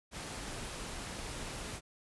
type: noise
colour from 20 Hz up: pink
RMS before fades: -42 dBFS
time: 0.11-1.81 s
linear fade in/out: 50 ms
effects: resampled to 24000 Hz